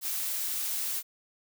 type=noise; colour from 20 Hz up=blue; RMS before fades=-32 dBFS; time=0.01-1.03 s; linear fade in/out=50 ms; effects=none